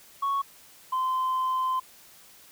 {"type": "tone pair in turn", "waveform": "sine", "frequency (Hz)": [1108.7, 1033.3], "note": ["C#6", "C6"], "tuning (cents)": [0, -22], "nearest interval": "minor second", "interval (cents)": 122, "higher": "first", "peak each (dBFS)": -22, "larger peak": "neither", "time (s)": [[0.22, 0.42], [0.92, 1.8]], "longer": "second", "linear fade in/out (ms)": 10, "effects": ["tanh soft clip ceiling -22 dBFS", "white hiss -53 dBFS RMS until 2.51 s"]}